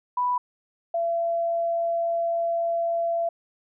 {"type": "tone pair in turn", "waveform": "sine", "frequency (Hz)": [987.8, 675.9], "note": ["B5", "E5"], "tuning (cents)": [0, 43], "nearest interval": "perfect fifth", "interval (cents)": 657, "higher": "first", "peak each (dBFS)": [-21, -22], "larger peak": "first", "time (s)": [[0.17, 0.38], [0.94, 3.29]], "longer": "second", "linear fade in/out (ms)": 5, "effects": []}